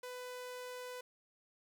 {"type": "tone", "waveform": "sawtooth", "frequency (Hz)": 498.9, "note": "B4", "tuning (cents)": 17, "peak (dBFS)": -40, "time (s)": [0.03, 1.01], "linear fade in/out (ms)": 5, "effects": []}